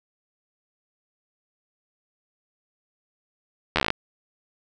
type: slowing click train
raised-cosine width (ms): 0.3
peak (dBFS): -4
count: 10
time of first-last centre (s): 3.76-3.904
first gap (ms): 12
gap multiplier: 1.07
effects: none